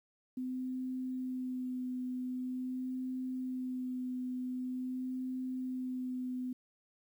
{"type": "tone with vibrato", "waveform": "sine", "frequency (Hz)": 254.6, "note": "C4", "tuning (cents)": -47, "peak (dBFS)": -35, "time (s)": [0.37, 6.53], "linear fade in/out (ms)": 5, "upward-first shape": "sine", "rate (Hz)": 0.45, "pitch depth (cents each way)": 15, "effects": ["11-bit"]}